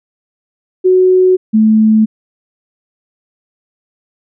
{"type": "tone pair in turn", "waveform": "sine", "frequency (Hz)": [370, 217.9], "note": ["F#4", "A3"], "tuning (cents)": [0, -17], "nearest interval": "major sixth", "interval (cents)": 917, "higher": "first", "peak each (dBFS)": -5, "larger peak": "neither", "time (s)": [[0.84, 1.37], [1.53, 2.06]], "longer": "neither", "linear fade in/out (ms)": 20, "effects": []}